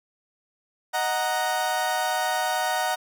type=chord; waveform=30% pulse; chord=D# minor; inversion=none; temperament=equal; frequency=622.3 / 740 / 932.3 Hz; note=D#5 / F#5 / A#5; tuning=0 / 0 / 0 cents; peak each=-28 / -23 / -26 dBFS; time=0.93-2.96 s; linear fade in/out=20 ms; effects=none